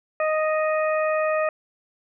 harmonic tone, 622 Hz, D#5, 1 cent flat, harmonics 1 / 2 / 3 / 4, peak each -21 / -27 / -31 / -33 dBFS, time 0.2-1.49 s, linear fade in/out 2 ms, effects none

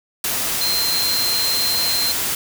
sine tone in noise, 4144 Hz, C8, 17 cents flat, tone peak -19 dBFS, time 0.61-2.12 s, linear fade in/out 2 ms, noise white, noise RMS -22 dBFS, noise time 0.24-2.35 s, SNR 0 dB, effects none

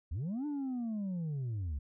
sine linear two-way sweep, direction up then down, 64.8 to 300.7 to 64.8 Hz, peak -31 dBFS, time 0.11-1.79 s, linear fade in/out 10 ms, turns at 0.46 s, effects tanh soft clip ceiling -33 dBFS

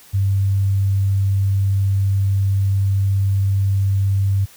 sine tone, 98 Hz, G2, in tune, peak -14 dBFS, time 0.13-4.46 s, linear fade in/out 20 ms, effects white hiss -46 dBFS RMS until 4.56 s

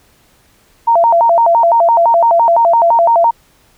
sine tone with vibrato, 793 Hz, G5, 20 cents sharp, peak -6 dBFS, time 0.87-3.31 s, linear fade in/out 10 ms, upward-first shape square, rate 5.9 Hz, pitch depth 270 cents each way, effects pink hiss -51 dBFS RMS until 3.77 s

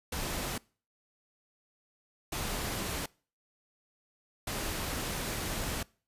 pink noise bursts at uneven times, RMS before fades -35 dBFS, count 3, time 0.12-0.58 / 2.32-3.06 / 4.47-5.83 s, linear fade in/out 5 ms, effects noise-tail reverb RT60 0.4 s tail -24 dB re dry + resampled to 32000 Hz

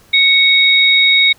sine tone pair together, 2220 / 3767 Hz, C#7 / A#7, +2 / +17 cents, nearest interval major sixth, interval 915 cents, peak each -10 dBFS, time 0.13-1.33 s, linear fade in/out 10 ms, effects pink hiss -48 dBFS RMS until 1.38 s

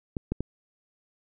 clicks, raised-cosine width 3 ms, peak -17 / -14 / -16 dBFS, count 3, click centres 0.168 / 0.32 / 0.406 s, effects none

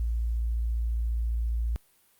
sine tone, 57.3 Hz, A#1, 29 cents flat, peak -25 dBFS, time 0-1.76 s, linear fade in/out 0 ms, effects white hiss -64 dBFS RMS until 2.19 s + Opus 48 kbps

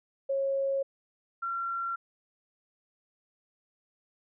sine tone pair in turn, 546 / 1367.5 Hz, C#5 / F6, -26 / -37 cents, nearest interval octave + major third, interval 1589 cents, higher second, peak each -26 / -30 dBFS, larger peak first, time 0.29-0.83 / 1.42-1.96 s, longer neither, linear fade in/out 10 ms, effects none

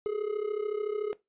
triangle tone with amplitude modulation, 421.3 Hz, G#4, 25 cents sharp, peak -23 dBFS, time 0.06-1.13 s, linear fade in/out 0 ms, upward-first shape sine, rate 33.7 Hz, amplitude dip 80%, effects noise-tail reverb RT60 0.2 s tail -19 dB re dry + resampled to 8000 Hz

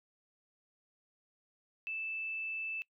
sine tone, 2637 Hz, E7, in tune, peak -36 dBFS, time 1.87-2.82 s, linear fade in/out 0 ms, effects noise-tail reverb RT60 0.1 s tail -22 dB re dry

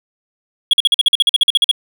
triangle tone bursts, 3322 Hz, G#7, in tune, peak -6 dBFS, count 15, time 0.71-1.713 s, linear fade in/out 2 ms, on 23 ms, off 47 ms, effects none

